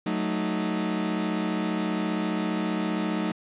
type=chord; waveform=40% pulse; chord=D# diminished; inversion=first; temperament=equal; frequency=185 / 220 / 311.1 Hz; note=F#3 / A3 / D#4; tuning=0 / 0 / 0 cents; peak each=-29 dBFS; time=0.06-3.32 s; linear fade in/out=5 ms; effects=resampled to 8000 Hz + 10-bit